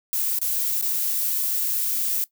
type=noise with dropouts; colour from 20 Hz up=violet; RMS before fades=-24 dBFS; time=0.13-2.24 s; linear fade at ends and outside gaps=0 ms; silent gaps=0.388-0.415 / 0.813-0.825 s; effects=noise-tail reverb RT60 0.1 s tail -19 dB re dry